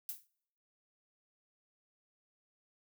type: noise with exponential decay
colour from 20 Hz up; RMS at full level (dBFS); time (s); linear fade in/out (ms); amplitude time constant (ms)
violet; -37; 0.09-0.27; 0; 37
effects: noise-tail reverb RT60 0.7 s tail -25 dB re dry